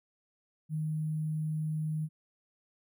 sine tone with sample-and-hold, 155.3 Hz, D#3, 3 cents flat, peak -30 dBFS, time 0.69-2.09 s, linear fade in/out 50 ms, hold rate 11025 Hz, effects none

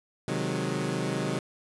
20% pulse chord, Ab dominant seventh, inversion first, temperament equal, 130.81 / 155.56 / 185 / 207.7 Hz, C3 / Eb3 / Gb3 / Ab3, 0 / 0 / 0 / 0 cents, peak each -28 / -28 / -28 / -31 dBFS, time 0.28-1.39 s, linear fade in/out 2 ms, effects resampled to 24000 Hz

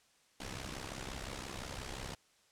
pink noise with amplitude modulation, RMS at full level -40 dBFS, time 0.4-2.15 s, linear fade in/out 5 ms, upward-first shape sine, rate 65.8 Hz, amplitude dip 75%, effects white hiss -69 dBFS RMS until 2.51 s + low-pass 8000 Hz 12 dB/octave

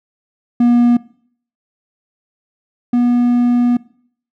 triangle tone pair in turn, 240 / 242.6 Hz, B3 / B3, -49 / -31 cents, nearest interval unison, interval 18 cents, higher second, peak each -6 / -8 dBFS, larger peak first, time 0.6-0.97 / 2.93-3.77 s, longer second, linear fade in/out 5 ms, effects noise-tail reverb RT60 0.6 s tail -21 dB re dry

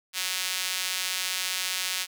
sawtooth tone with high-pass filter, 185 Hz, F#3, in tune, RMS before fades -30 dBFS, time 0.13-2.07 s, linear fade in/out 50 ms, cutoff 2900 Hz, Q 0.9, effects none

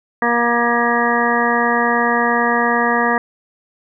harmonic tone, 237.3 Hz, A#3, 31 cents sharp, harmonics 1 / 2 / 3 / 4 / 5 / 7 / 8, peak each -21 / -21 / -21 / -21 / -21 / -21 / -21 dBFS, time 0.22-3.18 s, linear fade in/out 2 ms, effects none

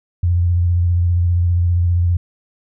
sine tone with vibrato, 87.31 Hz, F2, in tune, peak -12 dBFS, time 0.23-2.17 s, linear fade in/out 5 ms, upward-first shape sine, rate 15 Hz, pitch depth 33 cents each way, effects none

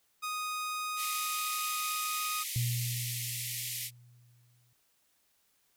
sawtooth tone, 1244.5 Hz, D#6, in tune, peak -30 dBFS, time 0.22-2.44 s, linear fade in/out 20 ms
white band-pass noise, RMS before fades -38 dBFS, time 0.96-3.91 s, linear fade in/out 50 ms, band 1900 to 15000 Hz, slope 96 dB/octave
sine tone with exponential decay, 120.7 Hz, B2, 39 cents flat, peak -27 dBFS, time 2.56-4.73 s, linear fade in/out 0 ms, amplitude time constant 470 ms
effects white hiss -72 dBFS RMS until 5.76 s

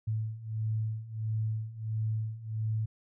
sine beating tone pair, 108.8 / 110.3 Hz, A2 / A2, -19 / +5 cents, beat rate 1.5 Hz, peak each -35 / -32 dBFS, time 0.07-2.86 s, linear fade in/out 10 ms, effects none

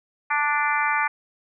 harmonic tone, 293.7 Hz, D4, in tune, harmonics 3 / 4 / 5 / 6 / 7 / 8, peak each -25 / -26 / -27 / -28 / -28 / -29 dBFS, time 0.3-1.08 s, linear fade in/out 10 ms, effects none

